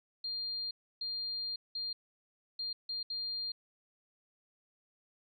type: tone bursts at uneven times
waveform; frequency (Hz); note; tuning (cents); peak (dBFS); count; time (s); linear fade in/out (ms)
sine; 4200; C8; +6; -35; 6; 0.24-0.71 / 1.01-1.56 / 1.75-1.93 / 2.59-2.73 / 2.89-3.03 / 3.1-3.52; 5
effects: none